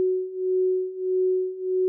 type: beating tone pair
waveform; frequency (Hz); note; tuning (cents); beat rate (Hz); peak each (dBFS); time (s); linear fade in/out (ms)
sine; 370 / 371.6; F#4 / F#4; 0 / +7; 1.6; -26 / -23; 0-1.88; 0
effects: none